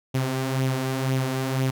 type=tone with flanger; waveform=sawtooth; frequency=131.7 Hz; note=C3; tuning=12 cents sharp; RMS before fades=-25 dBFS; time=0.14-1.71 s; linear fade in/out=10 ms; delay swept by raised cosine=0.31 to 5.11 ms; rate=2 Hz; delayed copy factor=+0.5; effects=none